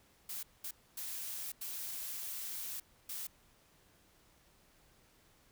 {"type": "noise bursts at uneven times", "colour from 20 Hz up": "blue", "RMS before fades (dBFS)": -42, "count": 5, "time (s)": [[0.29, 0.43], [0.64, 0.71], [0.97, 1.52], [1.61, 2.8], [3.09, 3.27]], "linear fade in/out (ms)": 5, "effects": ["pink hiss -67 dBFS RMS until 5.51 s"]}